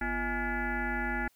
sine tone with frequency modulation, 832 Hz, G#5, 3 cents sharp, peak -29 dBFS, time 0.01-1.28 s, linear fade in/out 5 ms, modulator 294 Hz, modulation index 3.9, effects white hiss -68 dBFS RMS until 1.35 s

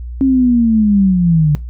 sine linear sweep, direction down, 271.9 to 145.1 Hz, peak -8 dBFS, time 0.21-1.55 s, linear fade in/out 0 ms, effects noise-tail reverb RT60 0.2 s tail -18 dB re dry + added 60 Hz sine -23 dBFS peak until 1.69 s

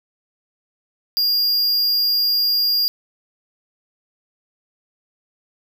square tone, 4820 Hz, D8, 44 cents sharp, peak -16 dBFS, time 1.17-2.88 s, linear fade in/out 0 ms, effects none

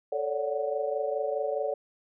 sine chord, D major seventh, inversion second, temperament equal with one note detuned, 440 / 554.4 / 579.2 / 740 Hz, A4 / C#5 / D5 / F#5, 0 / 0 / -24 / 0 cents, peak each -32 / -33 / -31 / -36 dBFS, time 0.12-1.74 s, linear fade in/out 5 ms, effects none

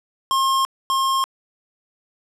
square tone pair in turn, 1070 / 1070 Hz, C6 / C6, +38 / +38 cents, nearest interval unison, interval 0 cents, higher neither, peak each -17 / -18 dBFS, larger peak first, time 0.31-0.65 / 0.9-1.24 s, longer neither, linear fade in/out 0 ms, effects low-pass 11000 Hz 12 dB/octave

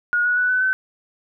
sine tone with pitch steps, 1442 / 1462.1 / 1482.5 / 1503.2 / 1524.2 Hz, F#6 / F#6 / F#6 / F#6 / G6, -45 / -21 / +3 / +27 / -49 cents, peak -16 dBFS, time 0.13-0.73 s, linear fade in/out 0 ms, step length 120 ms, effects none

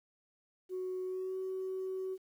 sine tone with pitch glide, 370 to 376.9 Hz, F#4 to F#4, 0 to +32 cents, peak -34 dBFS, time 0.69-2.18 s, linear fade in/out 50 ms, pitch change +32 cents, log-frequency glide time 1.04-1.37 s, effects tanh soft clip ceiling -32 dBFS + 11-bit

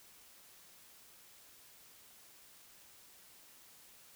silence, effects white hiss -60 dBFS RMS until 4.15 s

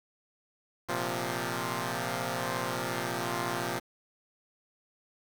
5% pulse chord, Bb suspended second, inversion none, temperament equal, 116.54 / 130.81 / 174.61 Hz, Bb2 / C3 / F3, 0 / 0 / 0 cents, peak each -24 dBFS, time 0.88-3.8 s, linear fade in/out 20 ms, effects 8-bit

